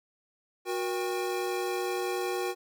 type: tone cluster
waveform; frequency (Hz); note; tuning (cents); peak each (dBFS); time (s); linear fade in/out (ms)
square; 366 / 476.5 / 796; F#4 / A#4 / G5; -19 / +38 / +26; -32 / -36 / -37; 0.65-2.55; 50
effects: none